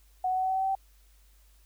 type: tone with pitch steps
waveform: sine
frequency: 740 / 744.7 / 749.5 / 754.2 / 759 / 763.9 / 768.8 / 773.7 Hz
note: F#5 / F#5 / F#5 / F#5 / F#5 / G5 / G5 / G5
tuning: 0 / +11 / +22 / +33 / +44 / -45 / -34 / -23 cents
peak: -25 dBFS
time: 0.24-0.752 s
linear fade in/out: 5 ms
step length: 64 ms
effects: added 50 Hz sine -57 dBFS peak until 1.65 s + white hiss -66 dBFS RMS until 1.65 s